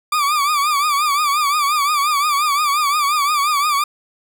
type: tone with vibrato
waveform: 40% pulse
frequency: 1174.7 Hz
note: D6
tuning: in tune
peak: -14 dBFS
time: 0.12-3.84 s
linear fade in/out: 5 ms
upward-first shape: triangle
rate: 5.7 Hz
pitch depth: 110 cents each way
effects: none